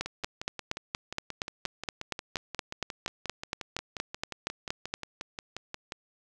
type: two click trains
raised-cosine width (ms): 0.2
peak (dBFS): -13 / -19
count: 22 / 34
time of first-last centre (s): 0.01-4.94 / 0.06-5.921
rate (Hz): 4.26 / 5.63
effects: none